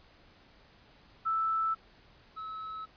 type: tone pair in turn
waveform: sine / triangle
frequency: 1318.5 / 1295.1 Hz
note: E6 / E6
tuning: 0 / -31 cents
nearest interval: unison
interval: 31 cents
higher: first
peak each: -27 / -36 dBFS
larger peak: first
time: 1.25-1.75 / 2.36-2.86 s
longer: neither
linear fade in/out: 20 ms
effects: pink hiss -60 dBFS RMS until 2.96 s + resampled to 11025 Hz